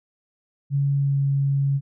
sine tone with pitch glide, 140.2 to 138.91 Hz, C#3 to C#3, +20 to +4 cents, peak -18 dBFS, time 0.7-1.81 s, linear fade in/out 50 ms, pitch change -16 cents, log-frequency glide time 0.95-1.19 s, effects none

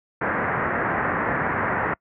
white low-pass noise, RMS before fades -24 dBFS, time 0.21-1.94 s, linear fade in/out 5 ms, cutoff 1900 Hz, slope 48 dB/octave, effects noise-tail reverb RT60 0.1 s tail -26 dB re dry + high-pass 80 Hz 12 dB/octave

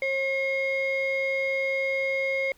sine tone pair together, 538 / 2152 Hz, C5 / C7, +48 / +48 cents, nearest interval 2 octaves, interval 2400 cents, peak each -25 dBFS, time 0.02-2.52 s, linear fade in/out 2 ms, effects tanh soft clip ceiling -20 dBFS + pink hiss -60 dBFS RMS until 2.57 s

